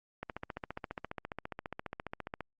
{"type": "click train", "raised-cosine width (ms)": 0.5, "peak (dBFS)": -23, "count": 33, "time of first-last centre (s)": [0.23, 2.407], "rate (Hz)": 14.7, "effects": ["Opus 48 kbps"]}